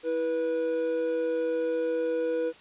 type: tone pair together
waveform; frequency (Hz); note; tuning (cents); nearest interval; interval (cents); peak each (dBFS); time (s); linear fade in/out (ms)
triangle; 326.7 / 488.1; E4 / B4; -15 / -20; perfect fifth; 695; -31 / -24; 0.03-2.53; 50
effects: white hiss -52 dBFS RMS until 2.6 s + resampled to 8000 Hz